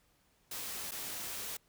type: noise with dropouts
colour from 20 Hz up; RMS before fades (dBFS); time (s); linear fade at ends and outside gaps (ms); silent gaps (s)
white; -41; 0.51-1.57; 5; 0.911-0.917
effects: pink hiss -71 dBFS RMS until 1.68 s